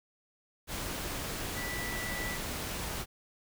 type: tone in noise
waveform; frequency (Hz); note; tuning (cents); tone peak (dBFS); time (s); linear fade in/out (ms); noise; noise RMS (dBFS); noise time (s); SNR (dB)
sine; 1969; B6; -6; -38; 1.54-2.39; 50; pink; -37; 0.67-3.06; -4
effects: none

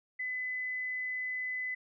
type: tone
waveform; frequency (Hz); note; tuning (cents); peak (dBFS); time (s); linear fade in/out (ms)
sine; 2011; B6; +31; -33; 0.19-1.75; 10
effects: none

